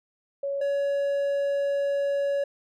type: tone pair in turn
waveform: sine / triangle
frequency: 558 / 562.5 Hz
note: C#5 / C#5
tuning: +11 / +25 cents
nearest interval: unison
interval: 14 cents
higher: second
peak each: -26 / -21 dBFS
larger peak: second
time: 0.43-0.61 / 0.61-2.44 s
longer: second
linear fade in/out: 5 ms
effects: none